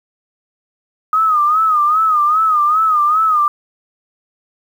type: tone with vibrato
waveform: sine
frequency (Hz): 1244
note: D#6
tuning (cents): -1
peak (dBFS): -10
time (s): 1.13-3.48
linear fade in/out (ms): 2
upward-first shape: sine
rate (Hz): 2.5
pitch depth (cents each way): 94
effects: 7-bit